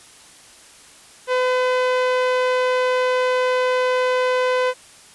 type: tone with low-pass filter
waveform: sawtooth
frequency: 506 Hz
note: B4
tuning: 42 cents sharp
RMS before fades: -19 dBFS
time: 1.27-4.74 s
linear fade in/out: 50 ms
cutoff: 3300 Hz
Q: 0.62
effects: white hiss -46 dBFS RMS until 5.14 s + resampled to 24000 Hz